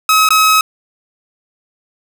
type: tone with dropouts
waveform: sawtooth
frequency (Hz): 1278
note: D#6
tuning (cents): +46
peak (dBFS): -4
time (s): 0.09-0.61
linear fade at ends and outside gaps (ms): 2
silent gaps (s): 0.289-0.305
effects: none